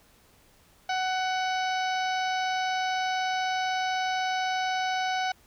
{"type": "harmonic tone with a mistuned harmonic", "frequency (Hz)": 746, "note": "F#5", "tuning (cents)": 14, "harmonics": [1, 2, 3, 4, 5, 6, 7, 8], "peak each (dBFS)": [-27, -33, -37, -39, -41, -43, -44, -45], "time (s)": [0.89, 5.32], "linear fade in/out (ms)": 5, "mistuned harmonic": 5, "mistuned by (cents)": 50, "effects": ["pink hiss -60 dBFS RMS until 5.46 s"]}